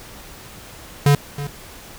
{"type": "tone with echo", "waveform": "square", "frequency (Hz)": 143.4, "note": "D3", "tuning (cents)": -41, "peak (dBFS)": -11, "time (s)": [1.06, 1.15], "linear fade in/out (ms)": 2, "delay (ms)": 320, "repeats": 1, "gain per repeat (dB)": -14, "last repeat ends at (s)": 1.47, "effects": ["pink hiss -40 dBFS RMS until 1.98 s"]}